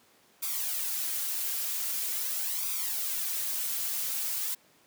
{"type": "noise with flanger", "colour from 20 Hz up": "blue", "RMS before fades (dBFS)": -32, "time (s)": [0.42, 4.55], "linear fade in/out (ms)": 10, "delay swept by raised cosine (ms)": [0.83, 4.33], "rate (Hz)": 0.44, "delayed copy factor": 0.7, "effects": ["pink hiss -62 dBFS RMS until 4.86 s", "high-pass 200 Hz 12 dB/octave"]}